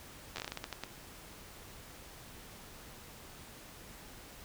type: slowing click train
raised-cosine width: 0.2 ms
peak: -21 dBFS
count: 12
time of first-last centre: 0.36-0.836 s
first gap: 10 ms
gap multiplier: 1.27
effects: pink hiss -52 dBFS RMS until 4.44 s